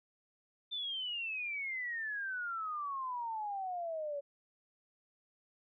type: exponential sweep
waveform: sine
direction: down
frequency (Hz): 3584 to 560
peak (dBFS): -36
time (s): 0.71-4.21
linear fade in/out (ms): 20
effects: none